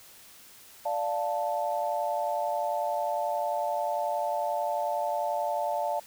sine chord, D minor, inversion none, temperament equal, 587.3 / 698.5 / 880 Hz, D5 / F5 / A5, 0 / 0 / 0 cents, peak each -31 dBFS, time 0.85-6 s, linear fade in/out 10 ms, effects white hiss -52 dBFS RMS until 6.06 s

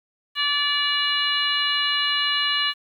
harmonic tone, 579 Hz, D5, 25 cents flat, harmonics 2 / 3 / 4 / 5 / 6 / 7, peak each -29 / -27 / -31 / -23 / -31 / -27 dBFS, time 0.35-2.74 s, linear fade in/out 50 ms, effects 9-bit

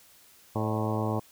harmonic tone with a mistuned harmonic, 108.9 Hz, A2, 17 cents flat, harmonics 1 / 2 / 3 / 4 / 5 / 6 / 7 / 8 / 9 / 10, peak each -30 / -33 / -35 / -36 / -37 / -38 / -38 / -39 / -40 / -40 dBFS, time 0.55-1.2 s, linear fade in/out 10 ms, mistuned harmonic 6, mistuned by -57 cents, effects white hiss -57 dBFS RMS until 1.31 s

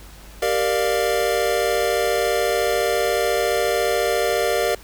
square chord, G minor seventh, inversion none, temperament equal with one note detuned, 392 / 466.2 / 595.2 / 698.5 Hz, G4 / Bb4 / D5 / F5, 0 / 0 / +23 / 0 cents, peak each -26 / -23 / -24 / -26 dBFS, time 0.42-4.75 s, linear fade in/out 5 ms, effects added 50 Hz sine -41 dBFS peak until 4.83 s + pink hiss -45 dBFS RMS until 4.83 s

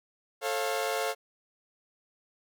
sawtooth chord, A augmented, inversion none, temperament equal with one note detuned, 440 / 542 / 698.5 Hz, A4 / C#5 / E#5, 0 / -39 / 0 cents, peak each -29 dBFS, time 0.41-1.15 s, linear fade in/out 50 ms, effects none

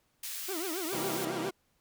white high-pass noise, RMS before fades -39 dBFS, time 0.23-1.25 s, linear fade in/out 5 ms, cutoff 1900 Hz, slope 12 dB/octave
40% pulse tone with vibrato, 349.2 Hz, F4, in tune, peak -34 dBFS, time 0.48-1.51 s, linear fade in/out 10 ms, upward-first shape triangle, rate 7.3 Hz, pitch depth 250 cents each way
10% pulse chord, C dominant seventh, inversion none, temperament equal, 130.81 / 164.81 / 196 / 233.1 Hz, C3 / E3 / G3 / Bb3, 0 / 0 / 0 / 0 cents, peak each -33 dBFS, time 0.92-1.5 s, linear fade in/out 10 ms
effects pink hiss -73 dBFS RMS until 1.8 s

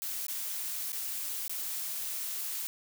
blue noise with dropouts, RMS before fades -36 dBFS, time 0.02-2.67 s, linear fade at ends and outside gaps 0 ms, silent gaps 0.267-0.283 / 0.92-0.929 / 1.479-1.495 s, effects none

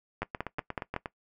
two click trains, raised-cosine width 0.5 ms, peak -16 / -19 dBFS, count 5 / 8, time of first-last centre 0.22-0.963 / 0.23-1.058 s, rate 5.38 / 8.45 Hz, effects noise-tail reverb RT60 0.1 s tail -19 dB re dry

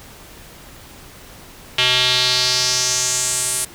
square tone with band-pass filter sweep, 126.1 Hz, B2, 36 cents sharp, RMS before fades -18 dBFS, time 1.78-3.65 s, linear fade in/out 5 ms, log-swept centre 3100 to 9600 Hz, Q 3.2, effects pink hiss -41 dBFS RMS until 3.74 s

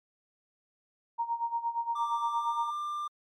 sine tone with tremolo, 932.3 Hz, A#5, in tune, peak -26 dBFS, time 1.18-2.71 s, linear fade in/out 20 ms, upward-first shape sine, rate 8.6 Hz, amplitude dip 80%
triangle tone with pitch glide, 1178 to 1191 Hz, D6 to D6, +5 to +24 cents, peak -30 dBFS, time 1.95-3.08 s, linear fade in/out 10 ms, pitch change +19 cents, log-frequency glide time 2.28-2.56 s
effects MP3 96 kbps

